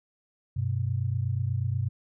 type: tone pair together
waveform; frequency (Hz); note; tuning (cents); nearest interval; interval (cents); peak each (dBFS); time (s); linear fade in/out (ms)
sine; 97.4 / 125.65; G2 / B2; -11 / +30; major third; 441; -28; 0.56-1.89; 10
effects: none